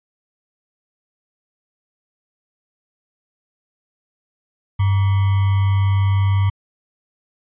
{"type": "tone with sample-and-hold", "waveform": "sine", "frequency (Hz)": 98, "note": "G2", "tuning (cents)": 0, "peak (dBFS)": -13, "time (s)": [4.79, 6.5], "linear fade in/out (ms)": 10, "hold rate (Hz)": 1050, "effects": ["resampled to 8000 Hz"]}